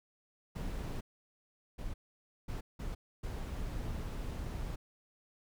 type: noise bursts at uneven times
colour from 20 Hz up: brown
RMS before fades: -39 dBFS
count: 5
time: 0.55-1.01 / 1.78-1.94 / 2.48-2.61 / 2.79-2.95 / 3.23-4.76 s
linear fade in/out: 10 ms
effects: none